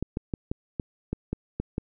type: clicks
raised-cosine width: 3 ms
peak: -15 dBFS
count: 9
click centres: 0.026 / 0.171 / 0.338 / 0.515 / 0.798 / 1.13 / 1.33 / 1.6 / 1.781 s
effects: none